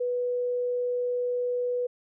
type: tone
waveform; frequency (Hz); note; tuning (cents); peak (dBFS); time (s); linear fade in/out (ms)
sine; 491.7; B4; -8; -25; 0-1.87; 10
effects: none